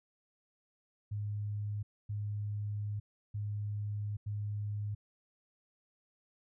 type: tone bursts at uneven times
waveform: sine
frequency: 103.83 Hz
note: G#2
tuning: in tune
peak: -34 dBFS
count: 4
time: 1.11-1.83 / 2.09-3 / 3.34-4.17 / 4.26-4.95 s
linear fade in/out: 10 ms
effects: none